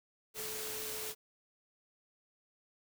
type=tone in noise; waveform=sine; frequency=433.7 Hz; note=A4; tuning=25 cents flat; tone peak=-46 dBFS; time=0.34-1.15 s; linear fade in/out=50 ms; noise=white; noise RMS=-41 dBFS; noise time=0.34-1.15 s; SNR=-8 dB; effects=none